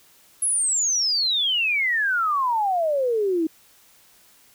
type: exponential sweep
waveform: sine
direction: down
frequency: 11030 to 311.1 Hz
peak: -19 dBFS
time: 0.42-3.47 s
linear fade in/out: 5 ms
effects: white hiss -55 dBFS RMS until 4.54 s